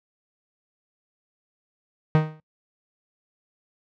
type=tone with exponential decay; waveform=45% pulse; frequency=155.56 Hz; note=D#3; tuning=in tune; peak=-12 dBFS; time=2.15-2.4 s; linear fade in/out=0 ms; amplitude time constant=54 ms; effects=noise-tail reverb RT60 0.1 s tail -24 dB re dry + low-pass 2000 Hz 12 dB/octave